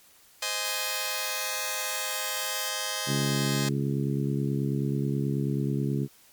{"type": "chord", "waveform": "5% pulse", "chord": "Ab major", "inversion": "first", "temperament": "just", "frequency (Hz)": [519.1, 623, 830.6], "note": ["C5", "Eb5", "Ab5"], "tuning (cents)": [-14, 2, 0], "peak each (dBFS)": -22, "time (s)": [0.42, 3.69], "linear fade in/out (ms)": 5}
{"type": "noise", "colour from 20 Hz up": "blue", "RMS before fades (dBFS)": -38, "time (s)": [0.65, 2.69], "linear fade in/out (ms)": 0}
{"type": "harmonic tone", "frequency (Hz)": 69.3, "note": "C#2", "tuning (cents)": 0, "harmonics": [2, 3, 4, 5, 6], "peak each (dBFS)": [-27, -31, -33, -35, -37], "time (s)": [3.06, 6.08], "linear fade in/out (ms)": 50}
{"effects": ["white hiss -57 dBFS RMS until 6.32 s", "MP3 96 kbps"]}